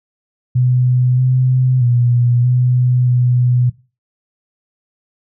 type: tone with pitch steps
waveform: sine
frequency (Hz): 125.6 / 128.2 / 121.2 / 125 / 123.8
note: B2 / C3 / B2 / B2 / B2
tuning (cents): +30 / -35 / -32 / +21 / +5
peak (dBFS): -10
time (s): 0.55-3.7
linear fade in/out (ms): 10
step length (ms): 630
effects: noise-tail reverb RT60 0.3 s tail -18 dB re dry